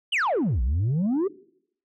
sine exponential two-way sweep, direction down then up, 3200 to 55 to 412.7 Hz, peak -18 dBFS, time 0.12-1.28 s, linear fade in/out 10 ms, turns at 0.62 s, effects noise-tail reverb RT60 0.7 s tail -22 dB re dry + tanh soft clip ceiling -20 dBFS

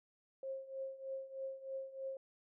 sine tone with tremolo, 535 Hz, C5, 38 cents sharp, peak -38 dBFS, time 0.43-2.17 s, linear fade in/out 2 ms, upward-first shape triangle, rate 3.2 Hz, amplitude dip 85%, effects none

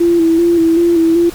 sine tone with vibrato, 335.6 Hz, E4, 31 cents sharp, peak -7 dBFS, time 0-1.3 s, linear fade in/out 10 ms, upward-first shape square, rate 2.6 Hz, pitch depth 35 cents each way, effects pink hiss -32 dBFS RMS until 1.34 s + MP3 96 kbps

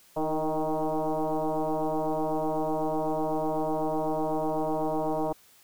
sine tone with frequency modulation, 160 Hz, D#3, 49 cents sharp, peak -25 dBFS, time 0.16-5.33 s, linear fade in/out 10 ms, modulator 156 Hz, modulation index 5, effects white hiss -58 dBFS RMS until 5.63 s

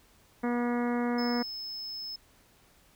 harmonic tone, 241 Hz, B3, 42 cents flat, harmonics 1 / 2 / 3 / 4 / 5 / 6 / 7 / 8 / 9, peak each -28 / -34 / -38 / -40 / -42 / -44 / -45 / -46 / -47 dBFS, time 0.43-1.43 s, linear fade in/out 10 ms
triangle tone, 5210 Hz, E8, 21 cents flat, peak -35 dBFS, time 1.18-2.16 s, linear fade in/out 5 ms
effects pink hiss -62 dBFS RMS until 2.95 s

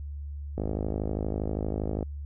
click train, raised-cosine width 2 ms, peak -17 dBFS, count 77, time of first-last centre 0.58-2.028 s, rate 52.5 Hz, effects added 72 Hz sine -34 dBFS peak until 2.25 s

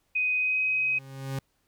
sine tone with pitch glide, 2503 to 2525 Hz, D#7 to D#7, +10 to +25 cents, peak -23 dBFS, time 0.15-0.99 s, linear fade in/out 10 ms, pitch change +15 cents, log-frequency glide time 0.38-0.59 s
40% pulse tone with exponential growth, 134.9 Hz, C#3, 47 cents flat, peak -27 dBFS, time 0.56-1.39 s, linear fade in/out 2 ms, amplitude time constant 180 ms
effects pink hiss -72 dBFS RMS until 1.67 s

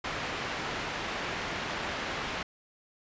white low-pass noise, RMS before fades -35 dBFS, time 0.04-2.43 s, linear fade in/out 5 ms, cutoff 2300 Hz, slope 12 dB/octave, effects resampled to 16000 Hz

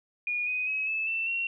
sine tone with pitch steps, 2442 / 2498 / 2555 / 2613 / 2672 / 2733 Hz, D#7 / D#7 / D#7 / E7 / E7 / F7, -33 / +6 / +45 / -16 / +23 / -38 cents, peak -27 dBFS, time 0.27-1.47 s, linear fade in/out 2 ms, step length 200 ms, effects none

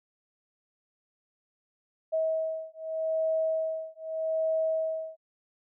sine beating tone pair, 640 / 640.82 Hz, D#5 / E5, +49 / -49 cents, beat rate 0.82 Hz, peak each -30 dBFS, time 2.12-5.17 s, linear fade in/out 20 ms, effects none

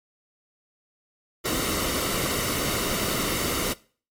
pink noise with comb filter, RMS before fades -26 dBFS, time 1.44-3.74 s, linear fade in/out 20 ms, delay 1.2 ms, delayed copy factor -0.55, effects noise-tail reverb RT60 0.4 s tail -20 dB re dry + MP3 64 kbps

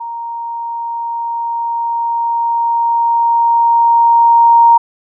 sine tone with level ramp, 932.3 Hz, A#5, in tune, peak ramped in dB -21 to -3 dBFS, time 0-4.78 s, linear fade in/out 10 ms, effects none

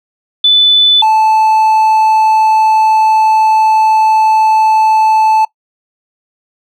sine / triangle tone pair in turn, 3496 / 874 Hz, A7 / A5, -12 / -12 cents, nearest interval 2 octaves, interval 2400 cents, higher first, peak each -4 dBFS, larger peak neither, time 0.44-1.02 / 1.02-5.45 s, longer second, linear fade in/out 5 ms, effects noise-tail reverb RT60 0.1 s tail -21 dB re dry

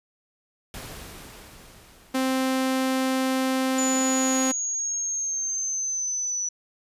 pink noise with exponential decay, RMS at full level -37 dBFS, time 0.74-4.01 s, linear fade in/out 1 ms, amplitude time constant 710 ms
sawtooth tone, 261.8 Hz, C4, 1 cent sharp, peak -18 dBFS, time 2.14-4.52 s, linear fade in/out 10 ms
sine linear sweep, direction down, 6990 to 5920 Hz, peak -25 dBFS, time 3.78-6.49 s, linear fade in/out 5 ms
effects resampled to 32000 Hz

